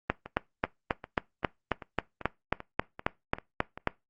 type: two click trains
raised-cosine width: 0.5 ms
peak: -24 / -9 dBFS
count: 10 / 15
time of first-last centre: 0.26-3.776 / 0.1-3.874 s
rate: 2.56 / 3.71 Hz
effects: noise-tail reverb RT60 0.2 s tail -22 dB re dry + Opus 24 kbps